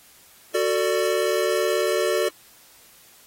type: chord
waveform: square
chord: D major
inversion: first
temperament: equal with one note detuned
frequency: 370 / 448.2 / 587.3 Hz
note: F#4 / A4 / D5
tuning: 0 / +32 / 0 cents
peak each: -25 dBFS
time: 0.54-2.29 s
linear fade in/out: 10 ms
effects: white hiss -52 dBFS RMS until 3.26 s + AAC 48 kbps